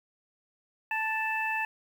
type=harmonic tone; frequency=880 Hz; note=A5; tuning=in tune; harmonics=1 / 2 / 3; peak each=-32 / -32 / -32 dBFS; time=0.91-1.65 s; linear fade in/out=2 ms; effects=9-bit